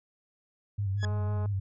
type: tone with vibrato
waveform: sine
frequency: 99.2 Hz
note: G2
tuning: 21 cents sharp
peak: -27 dBFS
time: 0.78-1.6 s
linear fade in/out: 10 ms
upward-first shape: square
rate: 6 Hz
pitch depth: 47 cents each way
type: tone with exponential growth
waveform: sawtooth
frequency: 1684 Hz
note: G#6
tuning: 24 cents sharp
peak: -26 dBFS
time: 0.97-1.05 s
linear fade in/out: 2 ms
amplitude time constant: 16 ms
type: click train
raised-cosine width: 1 ms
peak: -29 dBFS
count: 91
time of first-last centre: 1.03-1.459 s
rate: 210 Hz
effects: resampled to 16000 Hz